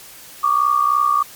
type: tone pair together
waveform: sine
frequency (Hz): 1135 / 1198.2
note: C#6 / D6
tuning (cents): +41 / +34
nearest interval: minor second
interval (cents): 93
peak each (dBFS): -16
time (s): 0.43-1.23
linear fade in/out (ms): 10
effects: white hiss -40 dBFS RMS until 1.35 s + MP3 96 kbps